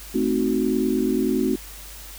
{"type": "chord", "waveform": "sine", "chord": "A diminished seventh", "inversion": "none", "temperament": "equal", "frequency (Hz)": [220, 261.6, 311.1, 370], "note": ["A3", "C4", "Eb4", "Gb4"], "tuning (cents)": [0, 0, 0, 0], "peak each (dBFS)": [-25, -23, -26, -24], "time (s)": [0.14, 1.56], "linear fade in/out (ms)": 10, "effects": ["added 50 Hz sine -41 dBFS peak until 2.18 s", "white hiss -41 dBFS RMS until 2.18 s"]}